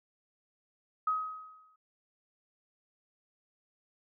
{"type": "tone with exponential decay", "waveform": "sine", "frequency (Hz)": 1265, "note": "D#6", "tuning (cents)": 28, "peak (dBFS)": -25, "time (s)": [1.07, 1.76], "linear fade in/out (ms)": 5, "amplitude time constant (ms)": 150, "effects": []}